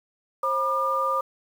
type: tone cluster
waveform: sine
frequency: 534 / 967 / 1202 Hz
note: C5 / B5 / D6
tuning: +35 / -37 / +40 cents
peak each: -28 / -31 / -23 dBFS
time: 0.43-1.21 s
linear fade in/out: 5 ms
effects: 8-bit